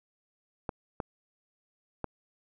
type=clicks; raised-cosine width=1 ms; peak=-18 dBFS; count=3; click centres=0.692 / 1.002 / 2.043 s; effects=none